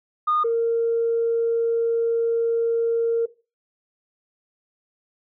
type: tone pair in turn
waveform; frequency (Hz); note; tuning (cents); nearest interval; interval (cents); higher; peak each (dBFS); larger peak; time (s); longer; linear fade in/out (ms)
sine; 1225 / 461.8; D#6 / A#4; -27 / -16; octave + perfect fourth; 1689; first; -17; neither; 0.27-0.44 / 0.44-3.26; second; 10
effects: noise-tail reverb RT60 0.3 s tail -17 dB re dry + tanh soft clip ceiling -13 dBFS